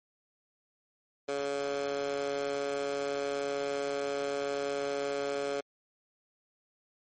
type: tone with high-pass filter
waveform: 15% pulse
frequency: 140.8 Hz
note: C#3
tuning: 27 cents sharp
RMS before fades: -33 dBFS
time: 1.28-5.61 s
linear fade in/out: 10 ms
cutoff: 480 Hz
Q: 2.2
effects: MP3 32 kbps